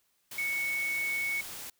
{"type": "tone in noise", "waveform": "sine", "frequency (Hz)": 2217, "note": "C#7", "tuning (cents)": 0, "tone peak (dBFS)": -29, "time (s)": [0.38, 1.41], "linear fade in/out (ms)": 5, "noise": "white", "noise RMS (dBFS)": -42, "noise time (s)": [0.31, 1.7], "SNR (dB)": 10, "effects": ["white hiss -73 dBFS RMS until 1.79 s"]}